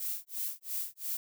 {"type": "noise with tremolo", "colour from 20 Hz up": "violet", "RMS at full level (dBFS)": -34, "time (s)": [0, 1.17], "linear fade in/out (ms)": 2, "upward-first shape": "sine", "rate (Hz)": 2.9, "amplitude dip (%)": 100, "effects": []}